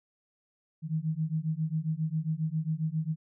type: beating tone pair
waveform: sine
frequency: 154.5 / 161.9 Hz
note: D#3 / E3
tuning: -12 / -31 cents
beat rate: 7.4 Hz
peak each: -31 dBFS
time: 0.82-3.16 s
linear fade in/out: 50 ms
effects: none